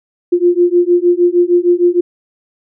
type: beating tone pair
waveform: sine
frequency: 348.3 / 354.8 Hz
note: F4 / F4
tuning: -5 / +27 cents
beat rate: 6.5 Hz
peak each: -11 dBFS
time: 0.32-2.01 s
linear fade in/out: 10 ms
effects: none